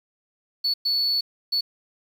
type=tone bursts at uneven times; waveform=sine; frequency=4435 Hz; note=C#8; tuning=in tune; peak=-18 dBFS; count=3; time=0.64-0.74 / 0.85-1.21 / 1.52-1.61 s; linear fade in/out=10 ms; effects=tanh soft clip ceiling -18 dBFS + 8-bit